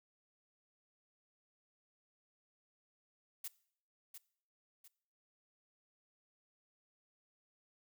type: noise with echo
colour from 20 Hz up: blue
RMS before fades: -43 dBFS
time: 3.44-3.48 s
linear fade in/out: 5 ms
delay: 700 ms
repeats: 2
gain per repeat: -8 dB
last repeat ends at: 4.88 s
effects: noise-tail reverb RT60 0.6 s tail -21 dB re dry